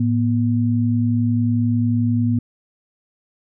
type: tone pair together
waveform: sine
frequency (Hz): 110 / 241.2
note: A2 / B3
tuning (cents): 0 / -41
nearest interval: octave + major second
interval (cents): 1359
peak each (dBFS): -18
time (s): 0-2.39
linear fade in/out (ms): 5
effects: none